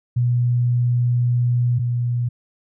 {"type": "tone pair in turn", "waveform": "sine", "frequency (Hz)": [121.8, 121.03], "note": ["B2", "B2"], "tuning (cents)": [-24, -35], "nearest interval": "unison", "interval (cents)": 11, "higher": "first", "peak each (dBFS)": [-15, -18], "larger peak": "first", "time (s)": [[0.16, 1.79], [1.79, 2.29]], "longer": "first", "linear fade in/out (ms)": 10, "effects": []}